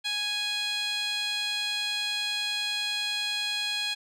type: tone with band-pass filter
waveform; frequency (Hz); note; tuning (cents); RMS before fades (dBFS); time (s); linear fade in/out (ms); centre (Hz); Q
15% pulse; 830; G#5; -1; -30; 0.04-3.95; 20; 4100; 2.4
effects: none